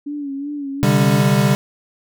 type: tone with vibrato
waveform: sine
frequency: 283.7 Hz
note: C#4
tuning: 40 cents sharp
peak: -23 dBFS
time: 0.06-1.2 s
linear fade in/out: 10 ms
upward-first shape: sine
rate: 2.7 Hz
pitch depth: 63 cents each way
type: chord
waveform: square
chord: C suspended second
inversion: none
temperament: equal with one note detuned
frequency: 130.81 / 146.83 / 198.05 Hz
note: C3 / D3 / G3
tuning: 0 / 0 / +18 cents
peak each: -18 / -18 / -17 dBFS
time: 0.83-1.55 s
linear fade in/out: 0 ms
effects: none